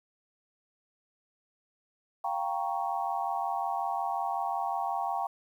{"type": "chord", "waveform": "sine", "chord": "G half-diminished seventh", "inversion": "third", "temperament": "equal", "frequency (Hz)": [698.5, 784, 932.3, 1108.7], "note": ["F5", "G5", "Bb5", "Db6"], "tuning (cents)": [0, 0, 0, 0], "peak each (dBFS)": [-35, -32, -35, -37], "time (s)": [2.24, 5.27], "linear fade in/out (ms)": 5, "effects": ["10-bit"]}